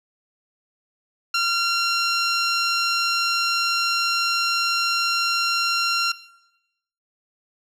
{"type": "tone", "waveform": "15% pulse", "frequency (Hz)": 1377, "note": "F6", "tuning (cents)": -25, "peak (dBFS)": -12, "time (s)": [1.34, 6.12], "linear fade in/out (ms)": 5, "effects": ["noise-tail reverb RT60 0.9 s tail -18 dB re dry", "low-pass 8000 Hz 12 dB/octave"]}